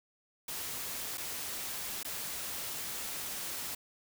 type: noise with dropouts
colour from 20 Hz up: white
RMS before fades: -39 dBFS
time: 0.48-3.75 s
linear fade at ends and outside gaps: 5 ms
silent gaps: 1.174-1.179 / 2.031-2.047 s
effects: none